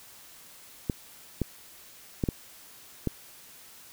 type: clicks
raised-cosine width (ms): 3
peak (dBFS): -13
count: 5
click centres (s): 0.898 / 1.417 / 2.238 / 2.288 / 3.073
effects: white hiss -51 dBFS RMS until 3.92 s